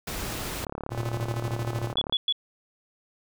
pink noise, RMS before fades -33 dBFS, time 0.07-0.65 s, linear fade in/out 5 ms
click train, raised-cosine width 1 ms, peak -19 dBFS, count 54, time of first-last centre 0.64-2.125 s, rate 35.7 Hz
square tone with tremolo, 116.54 Hz, A#2, in tune, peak -27 dBFS, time 0.9-1.94 s, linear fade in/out 50 ms, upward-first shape square, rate 13 Hz, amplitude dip 55%
sine tone bursts, 3393 Hz, G#7, 36 cents sharp, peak -21 dBFS, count 3, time 1.97-2.325 s, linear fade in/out 2 ms, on 45 ms, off 110 ms
effects none

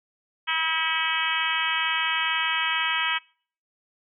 harmonic tone with a mistuned harmonic, 322.2 Hz, E4, 39 cents flat, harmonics 3 / 4 / 5 / 6 / 7 / 8 / 9 / 10, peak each -31 / -31 / -31 / -31 / -31 / -31 / -31 / -31 dBFS, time 0.47-3.19 s, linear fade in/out 20 ms, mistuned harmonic 9, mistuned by +36 cents, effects noise-tail reverb RT60 0.5 s tail -26 dB re dry

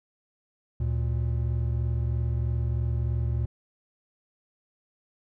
triangle tone pair together, 73.42 / 116.55 Hz, D2 / A#2, 0 / 0 cents, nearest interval minor sixth, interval 800 cents, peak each -25 dBFS, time 0.8-3.46 s, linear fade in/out 5 ms, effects none

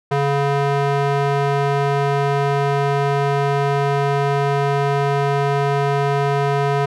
square tone with band-pass filter, 140.8 Hz, C#3, 27 cents sharp, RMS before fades -18 dBFS, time 0.11-6.86 s, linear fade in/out 10 ms, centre 740 Hz, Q 0.69, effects none

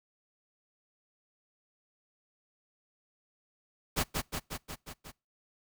pink noise with echo, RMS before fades -29 dBFS, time 3.96-4.04 s, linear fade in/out 20 ms, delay 180 ms, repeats 6, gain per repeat -3 dB, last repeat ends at 5.12 s, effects noise-tail reverb RT60 0.3 s tail -26 dB re dry

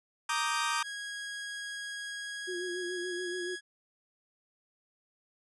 sawtooth chord, Eb major seventh, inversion second, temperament equal, 932.3 / 1174.7 / 1244.5 / 1568 Hz, Bb5 / D6 / Eb6 / G6, 0 / 0 / 0 / 0 cents, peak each -31 dBFS, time 0.29-0.83 s, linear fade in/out 5 ms
sawtooth tone with pitch glide, 1649 to 1665.3 Hz, G#6 to G#6, -13 to +4 cents, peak -34 dBFS, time 0.82-3.61 s, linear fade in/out 50 ms, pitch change +17 cents, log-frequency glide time 2.08-3.39 s
sine tone with vibrato, 357.9 Hz, F4, 42 cents sharp, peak -35 dBFS, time 2.47-3.56 s, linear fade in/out 20 ms, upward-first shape sine, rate 7 Hz, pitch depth 47 cents each way
effects resampled to 24000 Hz

